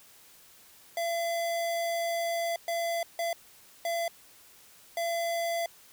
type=tone bursts at uneven times; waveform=square; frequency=677 Hz; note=E5; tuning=46 cents sharp; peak=-29 dBFS; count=5; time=0.97-2.56 / 2.68-3.03 / 3.19-3.33 / 3.85-4.08 / 4.97-5.66 s; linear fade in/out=2 ms; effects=white hiss -56 dBFS RMS until 5.92 s